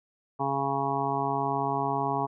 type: harmonic tone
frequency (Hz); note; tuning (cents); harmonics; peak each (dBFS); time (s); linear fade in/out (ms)
138.2; C#3; -5; 1 / 2 / 3 / 5 / 6 / 7 / 8; -35 / -35 / -34 / -33 / -31 / -32 / -34; 0.39-2.27; 20
effects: none